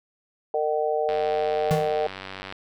harmonic tone, 152.3 Hz, D#3, 37 cents flat, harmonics 3 / 4 / 5, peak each -25 / -26 / -27 dBFS, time 0.54-2.07 s, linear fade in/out 2 ms
click train, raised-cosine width 0.3 ms, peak -19 dBFS, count 138, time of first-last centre 1.09-2.525 s, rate 95.5 Hz
square tone with exponential decay, 159.2 Hz, D#3, 40 cents sharp, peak -18 dBFS, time 1.71-1.97 s, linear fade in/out 0 ms, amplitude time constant 56 ms
effects none

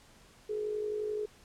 sine tone with amplitude modulation, 423.2 Hz, G#4, 33 cents sharp, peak -29 dBFS, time 0.49-1.26 s, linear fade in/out 10 ms, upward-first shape sine, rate 51.5 Hz, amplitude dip 55%, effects pink hiss -59 dBFS RMS until 1.44 s + low-pass 10000 Hz 12 dB/octave

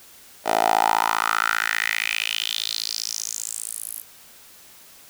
10% pulse tone with high-pass filter sweep, 55.1 Hz, A1, 3 cents sharp, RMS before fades -24 dBFS, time 0.44-4.04 s, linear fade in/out 50 ms, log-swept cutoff 590 to 12000 Hz, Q 4.4, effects white hiss -48 dBFS RMS until 5.09 s

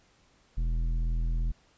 sine tone with tanh clipping, 41.2 Hz, E1, in tune, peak -27 dBFS, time 0.57-1.52 s, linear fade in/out 10 ms, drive 10 dB, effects pink hiss -64 dBFS RMS until 1.77 s + resampled to 16000 Hz

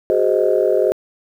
sine chord, Ab dominant seventh, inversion third, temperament just, 373.8 / 415.3 / 519.1 / 623 Hz, Gb4 / Ab4 / C5 / Eb5, +18 / 0 / -14 / +2 cents, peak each -18 dBFS, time 0.1-0.92 s, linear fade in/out 0 ms, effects tanh soft clip ceiling -3 dBFS + 8-bit

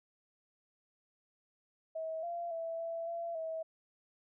sine tone with pitch steps, 643 / 687 / 660 / 665 / 677 / 646 Hz, E5 / F5 / E5 / E5 / E5 / E5, -43 / -29 / +2 / +15 / +46 / -35 cents, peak -36 dBFS, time 1.95-3.63 s, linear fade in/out 10 ms, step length 280 ms, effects none

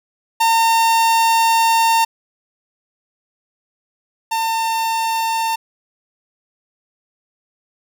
45% pulse tone pair in turn, 910 / 902.7 Hz, A#5 / A5, -42 / +44 cents, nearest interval unison, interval 14 cents, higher first, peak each -12 / -17 dBFS, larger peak first, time 0.4-2.05 / 4.31-5.56 s, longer first, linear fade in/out 10 ms, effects none

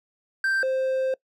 triangle tone pair in turn, 1568 / 524.5 Hz, G6 / C5, 0 / +4 cents, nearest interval octave + perfect fifth, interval 1896 cents, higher first, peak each -19 / -20 dBFS, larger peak first, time 0.44-0.63 / 0.63-1.14 s, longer second, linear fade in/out 2 ms, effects noise-tail reverb RT60 0.1 s tail -23 dB re dry

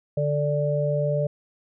harmonic tone, 146.83 Hz, D3, in tune, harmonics 1 / 3 / 4, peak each -24 / -30 / -24 dBFS, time 0.17-1.27 s, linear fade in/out 5 ms, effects none

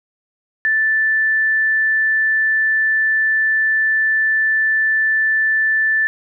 sine tone, 1760 Hz, A6, in tune, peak -13 dBFS, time 0.65-6.07 s, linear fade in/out 0 ms, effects none

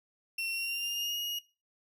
35% pulse tone with pitch glide, 2719 to 2876 Hz, F7 to F#7, -47 to -50 cents, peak -30 dBFS, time 0.38-1.39 s, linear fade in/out 5 ms, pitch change +97 cents, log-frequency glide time 0.5-1.19 s, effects noise-tail reverb RT60 0.3 s tail -19 dB re dry

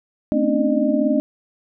sine tone cluster, 222.9 / 260 / 277.5 / 301.6 / 607 Hz, A3 / C4 / C#4 / D4 / D#5, +23 / -11 / +2 / +46 / -43 cents, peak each -22 dBFS, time 0.32-1.2 s, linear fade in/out 0 ms, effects none

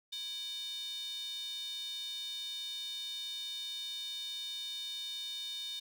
square tone with high-pass filter, 332.3 Hz, E4, 14 cents sharp, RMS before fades -41 dBFS, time 0.12-5.8 s, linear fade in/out 10 ms, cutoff 3600 Hz, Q 9.1, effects none

